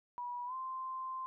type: tone with pitch glide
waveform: sine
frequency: 973 to 1042.8 Hz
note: B5 to C6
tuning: -26 to -6 cents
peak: -38 dBFS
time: 0.18-1.26 s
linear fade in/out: 0 ms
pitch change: +120 cents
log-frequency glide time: 0.46-0.54 s
effects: none